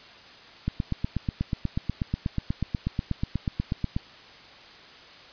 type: click train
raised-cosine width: 5 ms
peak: -13 dBFS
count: 28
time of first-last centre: 0.68-3.965 s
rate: 8.22 Hz
effects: white hiss -48 dBFS RMS until 5.32 s + resampled to 11025 Hz